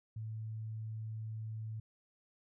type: tone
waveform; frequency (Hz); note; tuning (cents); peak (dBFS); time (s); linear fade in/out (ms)
sine; 110; A2; 0; -39; 0.16-1.8; 5
effects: none